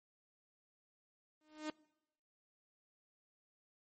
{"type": "tone with exponential growth", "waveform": "sawtooth", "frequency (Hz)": 306.9, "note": "D#4", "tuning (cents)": -24, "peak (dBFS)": -33, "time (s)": [1.41, 1.7], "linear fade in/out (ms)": 2, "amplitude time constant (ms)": 61, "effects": ["noise-tail reverb RT60 0.9 s tail -24 dB re dry", "MP3 32 kbps"]}